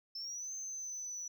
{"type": "linear two-way sweep", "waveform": "sine", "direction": "up then down", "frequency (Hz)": [5274, 6272, 5900], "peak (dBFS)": -38, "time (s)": [0.15, 1.28], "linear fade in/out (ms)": 5, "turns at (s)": 0.53, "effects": ["tanh soft clip ceiling -38 dBFS"]}